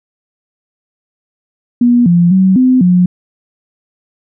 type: tone with pitch steps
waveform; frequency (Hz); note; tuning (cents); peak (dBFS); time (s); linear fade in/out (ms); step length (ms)
sine; 241.6 / 173.1 / 188.8 / 255.7 / 179.5; B3 / F3 / F#3 / C4 / F3; -38 / -15 / +35 / -40 / +48; -5; 1.81-3.06; 5; 250
effects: none